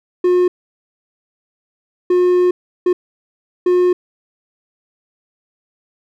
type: tone bursts at uneven times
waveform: triangle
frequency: 359.5 Hz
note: F#4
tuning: 50 cents flat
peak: -8 dBFS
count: 4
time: 0.24-0.48 / 2.1-2.51 / 2.86-2.93 / 3.66-3.93 s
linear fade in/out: 5 ms
effects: none